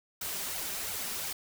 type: noise with flanger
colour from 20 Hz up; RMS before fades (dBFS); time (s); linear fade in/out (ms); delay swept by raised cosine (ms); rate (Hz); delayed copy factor
white; -36; 0.21-1.33; 5; 1.3 to 5.1; 2.9; +0.6
effects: none